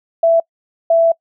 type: tone pair in turn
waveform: sine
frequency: 664 / 664 Hz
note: E5 / E5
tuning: +12 / +12 cents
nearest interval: unison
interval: 0 cents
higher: neither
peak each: -8 dBFS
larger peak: neither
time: 0.23-0.4 / 0.9-1.12 s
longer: second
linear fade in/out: 5 ms
effects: noise-tail reverb RT60 0.1 s tail -26 dB re dry